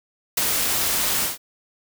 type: noise with ADSR envelope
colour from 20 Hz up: white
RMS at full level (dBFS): -18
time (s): 0.37-1.38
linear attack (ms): 7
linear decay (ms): 10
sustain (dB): -4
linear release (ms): 150
effects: none